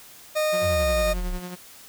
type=tone; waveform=40% pulse; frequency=615 Hz; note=D#5; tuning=20 cents flat; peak=-20 dBFS; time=0.35-1.14 s; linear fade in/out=20 ms
type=tone with tremolo; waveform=sawtooth; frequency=179.7 Hz; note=F3; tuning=50 cents sharp; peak=-28 dBFS; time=0.52-1.56 s; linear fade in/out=20 ms; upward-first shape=sine; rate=11 Hz; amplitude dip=45%
type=exponential sweep; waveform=sine; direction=down; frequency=100 to 30.87 Hz; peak=-25 dBFS; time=0.61-1.4 s; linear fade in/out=50 ms
effects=white hiss -47 dBFS RMS until 1.88 s